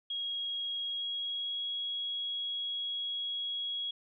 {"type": "tone with pitch glide", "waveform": "sine", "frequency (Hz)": [3291, 3320], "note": ["G#7", "G#7"], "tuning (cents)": [-16, -1], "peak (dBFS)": -33, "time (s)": [0.1, 3.91], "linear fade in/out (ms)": 5, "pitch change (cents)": 15, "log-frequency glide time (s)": [0.83, 1.63], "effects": []}